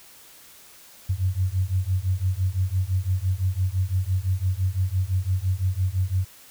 sine beating tone pair, 90.6 / 96.5 Hz, F#2 / G2, -36 / -27 cents, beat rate 5.9 Hz, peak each -24 dBFS, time 1.09-6.25 s, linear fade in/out 10 ms, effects white hiss -49 dBFS RMS until 6.5 s

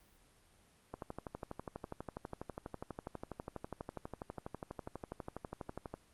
click train, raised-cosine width 1 ms, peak -27 dBFS, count 62, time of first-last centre 0.94-5.94 s, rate 12.2 Hz, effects pink hiss -67 dBFS RMS until 6.13 s + Opus 32 kbps

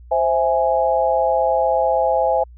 sine chord, C augmented, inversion none, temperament equal, 523.3 / 659.3 / 830.6 Hz, C5 / E5 / G#5, 0 / 0 / 0 cents, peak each -19 dBFS, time 0.11-2.44 s, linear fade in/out 10 ms, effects added 60 Hz sine -39 dBFS peak until 2.57 s

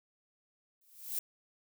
violet noise with exponential growth, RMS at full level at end -32 dBFS, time 0.81-1.19 s, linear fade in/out 5 ms, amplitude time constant 82 ms, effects none

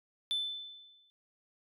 sine tone with exponential decay, 3520 Hz, A7, in tune, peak -26 dBFS, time 0.31-1.1 s, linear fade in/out 0 ms, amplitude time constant 170 ms, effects tanh soft clip ceiling -28 dBFS

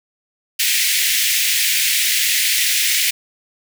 pink high-pass noise, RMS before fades -17 dBFS, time 0.59-3.11 s, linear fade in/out 10 ms, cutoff 1900 Hz, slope 48 dB/octave, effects none

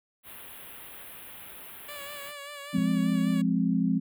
white band-stop noise, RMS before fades -45 dBFS, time 0.23-2.34 s, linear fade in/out 50 ms, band 3500 to 9900 Hz, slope 48 dB/octave
10% pulse tone with vibrato, 574 Hz, D5, 40 cents flat, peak -31 dBFS, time 1.88-3.42 s, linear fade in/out 10 ms, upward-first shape sine, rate 5.1 Hz, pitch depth 43 cents each way
sine chord, F minor, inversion none, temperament equal, 174.61 / 207.7 / 261.6 Hz, F3 / Ab3 / C4, 0 / 0 / 0 cents, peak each -27 dBFS, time 2.73-4 s, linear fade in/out 20 ms
sine tone with exponential decay, 120.9 Hz, B2, 36 cents flat, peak -32 dBFS, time 2.78-2.85 s, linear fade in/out 0 ms, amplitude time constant 15 ms
effects none

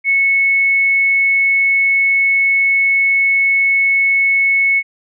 sine tone, 2202 Hz, C#7, 12 cents flat, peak -10 dBFS, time 0.04-4.83 s, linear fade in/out 50 ms, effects none

